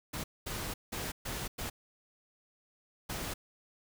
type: noise bursts at uneven times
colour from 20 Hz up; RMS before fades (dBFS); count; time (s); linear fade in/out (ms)
pink; -38; 6; 0.13-0.24 / 0.46-0.74 / 0.92-1.12 / 1.25-1.48 / 1.58-1.7 / 3.09-3.34; 10
effects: none